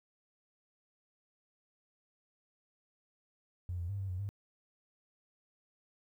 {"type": "tone with pitch steps", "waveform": "triangle", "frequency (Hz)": [89.1, 86.2, 100, 97, 90.7, 100.6], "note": ["F2", "F2", "G2", "G2", "F#2", "G2"], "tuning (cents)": [35, -22, 35, -18, -34, 45], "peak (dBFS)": -31, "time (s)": [3.69, 4.29], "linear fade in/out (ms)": 0, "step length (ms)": 100, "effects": ["tanh soft clip ceiling -33 dBFS", "12-bit"]}